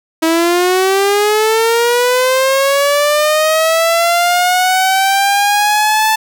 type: linear sweep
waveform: sawtooth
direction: up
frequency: 320.3 to 880 Hz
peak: -6 dBFS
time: 0.22-6.16 s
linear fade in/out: 10 ms
effects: none